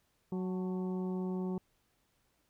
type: harmonic tone with a mistuned harmonic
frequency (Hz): 185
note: F#3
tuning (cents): 0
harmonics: 1 / 2 / 3 / 4 / 5 / 6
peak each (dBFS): -34 / -39 / -53 / -52 / -51 / -57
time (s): 0.32-1.58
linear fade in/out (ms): 2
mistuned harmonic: 5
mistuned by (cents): -63
effects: pink hiss -75 dBFS RMS until 2.49 s